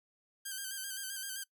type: tone with vibrato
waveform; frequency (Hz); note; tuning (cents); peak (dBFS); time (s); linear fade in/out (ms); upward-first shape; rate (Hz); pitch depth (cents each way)
5% pulse; 1568; G6; 0; -28; 0.45-1.44; 10; square; 7.7; 39
effects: noise-tail reverb RT60 0.1 s tail -22 dB re dry